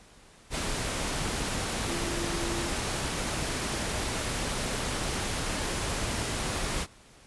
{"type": "tone in noise", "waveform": "sine", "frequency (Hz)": 341.7, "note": "F4", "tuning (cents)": -38, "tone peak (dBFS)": -35, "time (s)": [1.86, 2.72], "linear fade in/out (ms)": 50, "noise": "pink", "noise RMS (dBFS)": -31, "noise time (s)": [0.5, 6.87], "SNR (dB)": -7, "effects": ["pink hiss -55 dBFS RMS until 7.26 s", "resampled to 24000 Hz"]}